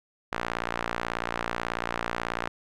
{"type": "tone with band-pass filter", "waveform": "sawtooth", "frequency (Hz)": 58.27, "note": "A#1", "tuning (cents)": 0, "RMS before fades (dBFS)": -32, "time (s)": [0.32, 2.48], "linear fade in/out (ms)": 5, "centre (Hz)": 1400, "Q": 1, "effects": []}